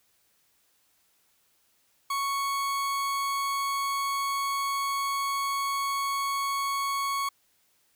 40% pulse tone, 1108.7 Hz, C#6, in tune, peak -26 dBFS, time 2.1-7.29 s, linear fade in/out 5 ms, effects white hiss -68 dBFS RMS until 7.95 s

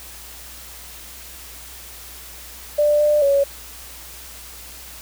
sine tone with pitch steps, 592 / 596 / 559 Hz, D5 / D5 / C#5, +14 / +25 / +14 cents, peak -13 dBFS, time 2.78-3.44 s, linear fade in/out 10 ms, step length 220 ms, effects added 60 Hz sine -44 dBFS peak until 5.01 s + white hiss -39 dBFS RMS until 5.01 s

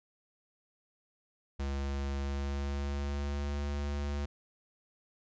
square tone with pitch glide, 69.3 to 71.79 Hz, C#2 to D2, 0 to -39 cents, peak -33 dBFS, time 1.59-4.26 s, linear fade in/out 10 ms, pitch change +61 cents, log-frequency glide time 2.14-3.61 s, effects resampled to 16000 Hz

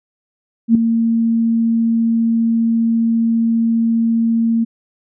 sine tone with ADSR envelope, 228.7 Hz, A#3, 33 cents flat, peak -4 dBFS, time 0.68-4.65 s, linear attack 70 ms, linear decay 3 ms, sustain -8 dB, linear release 19 ms, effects none

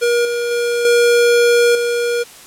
square tone with level steps, 476.5 Hz, A#4, 38 cents sharp, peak -13 / -18 / -16 / -10 / -16 dBFS, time 0.01-2.24 s, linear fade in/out 20 ms, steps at 0.25 / 0.51 / 0.85 / 1.75 s, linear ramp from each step 2 ms, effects white hiss -39 dBFS RMS until 2.46 s + low-pass 11000 Hz 12 dB/octave

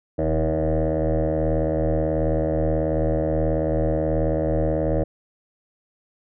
sine tone with frequency modulation, 315.3 Hz, D#4, 23 cents sharp, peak -17 dBFS, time 0.18-5.04 s, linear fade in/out 10 ms, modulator 78.5 Hz, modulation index 4.1, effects tanh soft clip ceiling -16 dBFS

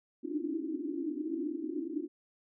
pink band-pass noise, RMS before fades -36 dBFS, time 0.23-2.08 s, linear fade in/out 20 ms, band 270 to 350 Hz, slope 96 dB/octave, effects none

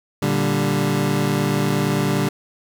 25% pulse chord, G minor, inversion first, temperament equal, 116.54 / 146.83 / 196 Hz, Bb2 / D3 / G3, 0 / 0 / 0 cents, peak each -22 / -17 / -18 dBFS, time 0.22-2.29 s, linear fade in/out 5 ms, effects none

